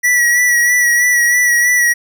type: tone with vibrato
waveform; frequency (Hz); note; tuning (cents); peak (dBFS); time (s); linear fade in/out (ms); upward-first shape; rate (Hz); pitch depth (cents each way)
square; 1938; B6; -33; -10; 0.03-1.94; 20; sine; 3.1; 31
effects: none